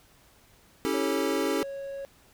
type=chord; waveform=square; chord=A dominant seventh; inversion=first; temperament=equal with one note detuned; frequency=277.2 / 324.3 / 392 / 440 Hz; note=C#4 / E4 / G4 / A4; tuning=0 / -28 / 0 / 0 cents; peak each=-32 dBFS; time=0.85-1.63 s; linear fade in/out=0 ms
type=tone; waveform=triangle; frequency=552 Hz; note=C#5; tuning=7 cents flat; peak=-32 dBFS; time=0.94-2.05 s; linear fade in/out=0 ms
effects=pink hiss -59 dBFS RMS until 2.33 s